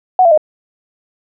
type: tone with pitch steps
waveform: sine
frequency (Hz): 740 / 674.7 / 615.1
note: F#5 / E5 / D#5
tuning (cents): 0 / +40 / -20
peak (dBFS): -5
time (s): 0.19-0.376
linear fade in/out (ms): 2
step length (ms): 62
effects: none